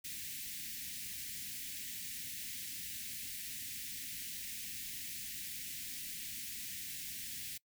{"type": "band-stop noise", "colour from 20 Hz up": "white", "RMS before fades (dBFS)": -44, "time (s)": [0.04, 7.58], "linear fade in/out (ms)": 10, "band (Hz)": [290, 1800], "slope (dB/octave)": 48, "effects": ["noise-tail reverb RT60 0.1 s tail -23 dB re dry"]}